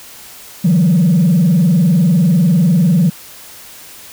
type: tone with vibrato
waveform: sine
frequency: 172.1 Hz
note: F3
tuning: 25 cents flat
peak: -6 dBFS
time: 0.64-3.1 s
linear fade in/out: 10 ms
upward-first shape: sine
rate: 20 Hz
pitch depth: 230 cents each way
effects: tanh soft clip ceiling -5 dBFS + white hiss -36 dBFS RMS until 4.12 s